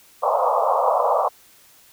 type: band-pass noise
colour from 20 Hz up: pink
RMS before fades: -19 dBFS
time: 0.22-1.29 s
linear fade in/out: 20 ms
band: 490 to 1200 Hz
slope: 96 dB/octave
effects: white hiss -52 dBFS RMS until 1.92 s